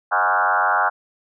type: tone with frequency modulation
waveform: sine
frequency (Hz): 1108.7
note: C#6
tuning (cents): 0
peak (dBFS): -15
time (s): 0.11-0.9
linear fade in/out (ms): 20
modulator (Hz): 94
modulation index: 4.5
effects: none